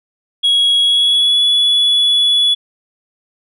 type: tone with pitch glide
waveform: sine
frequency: 3322 to 3409 Hz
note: G#7 to G#7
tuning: 0 to +45 cents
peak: -7 dBFS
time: 0.43-2.55 s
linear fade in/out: 20 ms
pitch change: +45 cents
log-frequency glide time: 0.8-1.42 s
effects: tanh soft clip ceiling -8 dBFS